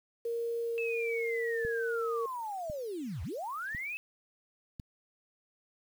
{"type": "tone with pitch glide", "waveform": "sine", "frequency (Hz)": [466.2, 461.4], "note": ["A#4", "A#4"], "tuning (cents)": [0, -18], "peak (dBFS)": -31, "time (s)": [0.25, 2.26], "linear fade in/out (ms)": 5, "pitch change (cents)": -18, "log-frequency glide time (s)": [0.62, 0.85]}
{"type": "linear two-way sweep", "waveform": "sine", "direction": "down then up", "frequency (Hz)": [2637, 65.7, 2637], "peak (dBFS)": -35, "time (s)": [0.78, 3.97], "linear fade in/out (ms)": 0, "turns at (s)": 3.23}
{"type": "click train", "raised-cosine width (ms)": 5, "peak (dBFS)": -30, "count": 4, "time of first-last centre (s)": [1.65, 4.798], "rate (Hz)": 0.953}
{"effects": ["9-bit"]}